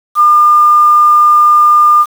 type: tone with quantisation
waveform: sine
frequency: 1204 Hz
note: D6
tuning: 43 cents sharp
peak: -3 dBFS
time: 0.15-2.06 s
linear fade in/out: 50 ms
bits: 5
effects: none

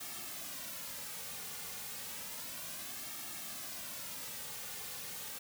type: noise with flanger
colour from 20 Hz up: white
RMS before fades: -44 dBFS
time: 0-5.39 s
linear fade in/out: 10 ms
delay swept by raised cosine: 2 to 3.1 ms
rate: 0.31 Hz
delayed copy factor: -0.6
effects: none

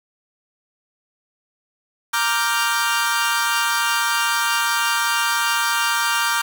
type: chord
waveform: sawtooth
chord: G minor seventh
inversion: first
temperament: equal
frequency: 932.3 / 1174.7 / 1396.9 / 1568 Hz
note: Bb5 / D6 / F6 / G6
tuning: 0 / 0 / 0 / 0 cents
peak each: -20 dBFS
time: 2.13-6.42 s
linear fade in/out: 10 ms
effects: 7-bit

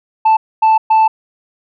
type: tone bursts at uneven times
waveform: sine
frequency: 880 Hz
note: A5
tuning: in tune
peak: -4 dBFS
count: 3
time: 0.25-0.37 / 0.62-0.78 / 0.9-1.08 s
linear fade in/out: 10 ms
effects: tanh soft clip ceiling -6 dBFS

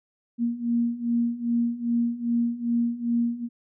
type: beating tone pair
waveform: sine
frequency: 234.3 / 236.8 Hz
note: A#3 / A#3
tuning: +9 / +27 cents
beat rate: 2.5 Hz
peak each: -27 / -24 dBFS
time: 0.38-3.49 s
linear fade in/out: 50 ms
effects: none

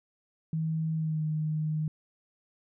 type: tone with pitch glide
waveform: sine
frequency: 159.7 to 154.8 Hz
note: D#3 to D#3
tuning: +45 to -9 cents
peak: -27 dBFS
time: 0.53-1.88 s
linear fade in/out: 2 ms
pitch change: -54 cents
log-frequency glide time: 0.95-1.23 s
effects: none

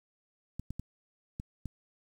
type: clicks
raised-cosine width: 5 ms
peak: -25 dBFS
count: 5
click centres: 0.596 / 0.706 / 0.796 / 1.399 / 1.657 s
effects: 9-bit

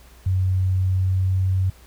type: tone with pitch glide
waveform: sine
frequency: 93.4 to 94.05 Hz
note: F#2 to F#2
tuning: +17 to +29 cents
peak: -17 dBFS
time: 0.26-1.7 s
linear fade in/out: 5 ms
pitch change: +12 cents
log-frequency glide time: 0.75-1.45 s
effects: added 60 Hz sine -47 dBFS peak until 1.86 s + pink hiss -52 dBFS RMS until 1.86 s

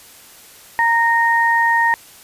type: tone pair together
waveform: sine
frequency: 927 / 1854 Hz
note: A#5 / A#6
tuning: -10 / -10 cents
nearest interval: octave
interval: 1200 cents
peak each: -15 dBFS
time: 0.79-1.94 s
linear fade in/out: 0 ms
effects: white hiss -43 dBFS RMS until 2.23 s + resampled to 32000 Hz

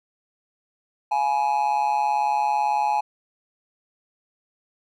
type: tone with amplitude modulation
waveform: triangle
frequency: 840 Hz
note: G#5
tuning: 19 cents sharp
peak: -14 dBFS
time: 1.11-3.01 s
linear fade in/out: 10 ms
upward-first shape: sine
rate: 138 Hz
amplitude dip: 75%
effects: none

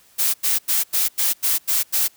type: noise bursts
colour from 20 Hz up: blue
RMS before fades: -19 dBFS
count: 8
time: 0.18-2.083 s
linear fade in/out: 20 ms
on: 160 ms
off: 89 ms
effects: white hiss -54 dBFS RMS until 2.16 s

